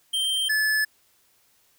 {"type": "tone pair in turn", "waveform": "square", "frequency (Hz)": [3146, 1728.3], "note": ["G7", "A6"], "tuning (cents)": [6, -31], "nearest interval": "minor seventh", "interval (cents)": 1037, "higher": "first", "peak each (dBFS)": [-23, -21], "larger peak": "second", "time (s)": [[0.13, 0.49], [0.49, 0.85]], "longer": "neither", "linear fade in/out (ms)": 10, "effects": ["white hiss -63 dBFS RMS until 1.78 s"]}